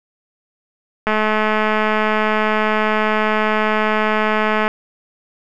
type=click train; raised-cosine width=0.5 ms; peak=-3 dBFS; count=777; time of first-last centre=1.07-4.679 s; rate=215 Hz; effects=none

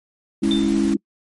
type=chord; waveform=sine; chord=C# minor; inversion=second; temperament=equal; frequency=207.7 / 277.2 / 329.6 Hz; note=G#3 / C#4 / E4; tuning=0 / 0 / 0 cents; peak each=-20 dBFS; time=0.42-0.97 s; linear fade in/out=10 ms
type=noise; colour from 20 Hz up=pink; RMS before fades=-34 dBFS; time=0.43-0.94 s; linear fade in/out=5 ms
type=tone with exponential decay; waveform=sine; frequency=3574 Hz; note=A7; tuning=26 cents sharp; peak=-20 dBFS; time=0.51-0.79 s; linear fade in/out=1 ms; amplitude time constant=59 ms
effects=noise-tail reverb RT60 0.1 s tail -26 dB re dry + MP3 48 kbps

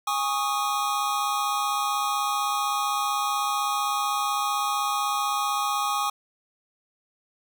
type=chord; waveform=square; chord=Ab suspended fourth; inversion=none; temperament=equal with one note detuned; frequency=821.1 / 1108.7 / 1244.5 Hz; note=Ab5 / Db6 / Eb6; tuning=-20 / 0 / 0 cents; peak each=-29 dBFS; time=0.07-6.1 s; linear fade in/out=5 ms; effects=none

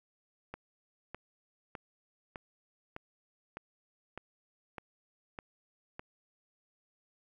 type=click train; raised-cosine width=0.5 ms; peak=-26 dBFS; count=10; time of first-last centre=0.54-5.995 s; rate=1.65 Hz; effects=11-bit

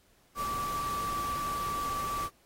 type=tone in noise; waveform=sine; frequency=1159 Hz; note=D6; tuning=23 cents flat; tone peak=-31 dBFS; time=0.35-2.3 s; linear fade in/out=50 ms; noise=pink; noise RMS=-41 dBFS; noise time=0.35-2.3 s; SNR=+7 dB; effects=pink hiss -66 dBFS RMS until 2.45 s + AAC 48 kbps

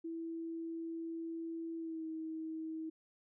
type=tone with pitch glide; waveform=sine; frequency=329.6 to 319.3 Hz; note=E4 to D#4; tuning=0 to +45 cents; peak=-39 dBFS; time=0.04-2.9 s; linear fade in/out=10 ms; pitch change=-55 cents; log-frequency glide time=1.77-2.06 s; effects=none

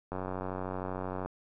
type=click train; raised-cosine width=1 ms; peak=-22 dBFS; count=107; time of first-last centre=0.12-1.26 s; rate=93 Hz; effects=none

